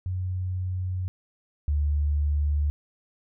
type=tone pair in turn; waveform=sine; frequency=91.9 / 73.47 Hz; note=F#2 / D2; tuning=-11 / +1 cents; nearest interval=major third; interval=388 cents; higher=first; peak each=-26 / -21 dBFS; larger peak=second; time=0.06-1.08 / 1.68-2.7 s; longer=neither; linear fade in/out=0 ms; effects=none